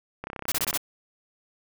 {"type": "click train", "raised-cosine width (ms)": 0.5, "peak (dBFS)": -19, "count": 18, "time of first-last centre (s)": [0.24, 0.76], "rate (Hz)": 32.7}
{"type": "noise bursts", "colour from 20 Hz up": "white", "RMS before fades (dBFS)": -26, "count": 5, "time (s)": [0.48, 0.776], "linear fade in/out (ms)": 5, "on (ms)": 40, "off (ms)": 24}
{"effects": []}